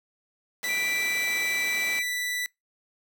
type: noise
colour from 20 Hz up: pink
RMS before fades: -38 dBFS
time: 0.63-1.99 s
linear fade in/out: 0 ms
type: tone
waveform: sawtooth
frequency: 1975.5 Hz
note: B6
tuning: in tune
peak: -24 dBFS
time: 0.64-2.46 s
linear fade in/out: 0 ms
type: tone with pitch glide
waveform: sine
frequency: 2349 to 2334 Hz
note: D7 to D7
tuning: 0 to -11 cents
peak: -28 dBFS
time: 0.68-2.03 s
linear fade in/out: 20 ms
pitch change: -11 cents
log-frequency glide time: 0.87-1.39 s
effects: noise-tail reverb RT60 0.2 s tail -26 dB re dry + high-pass 300 Hz 12 dB/octave